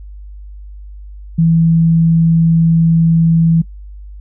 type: tone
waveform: sine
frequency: 164.81 Hz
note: E3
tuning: in tune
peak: -7 dBFS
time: 1.38-3.62 s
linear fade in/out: 10 ms
effects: noise-tail reverb RT60 0.1 s tail -24 dB re dry + added 50 Hz sine -29 dBFS peak until 4.2 s